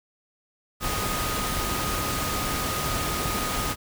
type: tone in noise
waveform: sine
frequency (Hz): 1244.5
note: D#6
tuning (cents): 0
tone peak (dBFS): -32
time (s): 0.8-3.76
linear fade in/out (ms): 50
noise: pink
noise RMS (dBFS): -28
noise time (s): 0.8-3.76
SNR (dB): -7
effects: none